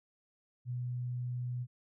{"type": "tone", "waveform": "sine", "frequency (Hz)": 123.47, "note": "B2", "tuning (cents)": 0, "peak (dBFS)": -34, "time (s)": [0.65, 1.67], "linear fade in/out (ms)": 50, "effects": []}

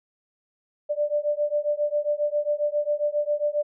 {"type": "beating tone pair", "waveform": "sine", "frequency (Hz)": [587.3, 594.7], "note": ["D5", "D5"], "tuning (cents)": [0, 22], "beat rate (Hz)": 7.4, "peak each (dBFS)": -25, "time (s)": [0.89, 3.63], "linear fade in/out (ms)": 20, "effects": []}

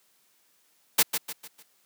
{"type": "noise with echo", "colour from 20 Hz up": "white", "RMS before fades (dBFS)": -19, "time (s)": [0.98, 1.03], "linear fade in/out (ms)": 10, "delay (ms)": 150, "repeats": 4, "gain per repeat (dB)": -8, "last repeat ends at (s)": 1.63, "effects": ["white hiss -66 dBFS RMS until 1.85 s", "high-pass 150 Hz 12 dB/octave"]}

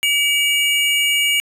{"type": "tone pair together", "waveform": "square", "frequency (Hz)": [2288, 2860], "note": ["D7", "F7"], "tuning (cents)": [-46, 41], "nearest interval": "major third", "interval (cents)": 387, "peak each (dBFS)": -18, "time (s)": [0.03, 1.4], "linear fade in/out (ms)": 0, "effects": ["resampled to 32000 Hz", "9-bit"]}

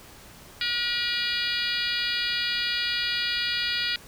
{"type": "harmonic tone", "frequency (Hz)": 480, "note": "B4", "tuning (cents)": -49, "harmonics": [3, 4, 5, 6, 7, 8, 9, 10], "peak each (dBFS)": [-33, -33, -33, -33, -33, -33, -33, -33], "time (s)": [0.61, 3.96], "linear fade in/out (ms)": 2, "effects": ["pink hiss -48 dBFS RMS until 4.07 s"]}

